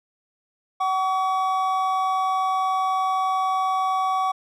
triangle tone pair together, 756 / 1132.7 Hz, F#5 / C#6, +37 / +37 cents, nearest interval perfect fifth, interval 700 cents, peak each -21 dBFS, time 0.8-4.32 s, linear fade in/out 10 ms, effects none

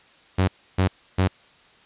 sawtooth tone bursts, 93.4 Hz, F#2, 17 cents sharp, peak -13 dBFS, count 3, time 0.38-1.28 s, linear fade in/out 10 ms, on 100 ms, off 300 ms, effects white hiss -54 dBFS RMS until 1.85 s + resampled to 8000 Hz

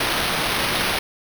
violet noise with sample-and-hold, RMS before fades -22 dBFS, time 0-0.99 s, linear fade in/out 5 ms, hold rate 7350 Hz, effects none

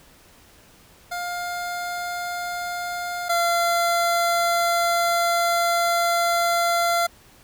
25% pulse tone pair in turn, 705 / 686.9 Hz, F5 / F5, +16 / -29 cents, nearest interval unison, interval 45 cents, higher first, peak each -23 / -15 dBFS, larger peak second, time 1.11-3.29 / 3.29-7.07 s, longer second, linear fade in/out 10 ms, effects pink hiss -52 dBFS RMS until 7.43 s

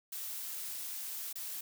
blue noise with dropouts, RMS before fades -41 dBFS, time 0.12-1.61 s, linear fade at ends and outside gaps 5 ms, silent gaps 1.329-1.355 s, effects none

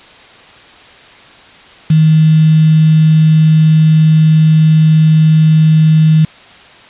sine tone with quantisation, 157.2 Hz, D#3, 18 cents sharp, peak -4 dBFS, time 1.9-6.25 s, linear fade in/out 5 ms, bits 4, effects white hiss -38 dBFS RMS until 6.89 s + resampled to 8000 Hz

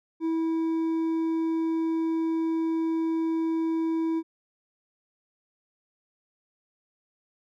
triangle tone with hard clipping, 325.7 Hz, E4, 21 cents flat, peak -25 dBFS, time 0.2-4.23 s, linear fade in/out 50 ms, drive 7 dB, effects none

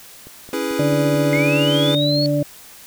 click train, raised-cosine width 2 ms, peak -26 dBFS, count 6, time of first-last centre 0.27-1.371 s, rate 4.54 Hz
square chord, C# minor seventh, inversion none, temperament equal, 277.2 / 329.6 / 415.3 / 493.9 Hz, C#4 / E4 / G#4 / B4, 0 / 0 / 0 / 0 cents, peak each -27 dBFS, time 0.53-1.95 s, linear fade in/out 2 ms
harmonic tone, 145.9 Hz, D3, 11 cents flat, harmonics 1 / 2 / 4, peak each -20 / -20 / -20 dBFS, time 0.79-2.43 s, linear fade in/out 5 ms
sine linear sweep, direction up, 2093 to 4435 Hz, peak -20 dBFS, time 1.33-2.26 s, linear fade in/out 0 ms
effects white hiss -42 dBFS RMS until 2.86 s

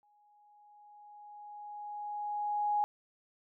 sine tone with exponential growth, 831 Hz, G#5, 1 cent sharp, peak -26 dBFS, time 0.03-2.84 s, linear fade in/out 0 ms, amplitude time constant 610 ms, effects none

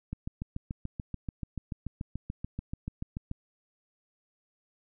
click train, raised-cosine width 5 ms, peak -22 dBFS, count 23, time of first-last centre 0.13-3.314 s, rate 6.91 Hz, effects none

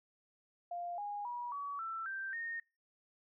sine tone with pitch steps, 698.5 / 821.1 / 965.3 / 1134.7 / 1333.9 / 1568.1 / 1843.4 Hz, F5 / G#5 / B5 / C#6 / E6 / G6 / A#6, 0 / -20 / -40 / +40 / +20 / 0 / -20 cents, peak -38 dBFS, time 0.71-2.6 s, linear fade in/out 5 ms, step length 270 ms, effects noise-tail reverb RT60 0.3 s tail -25 dB re dry

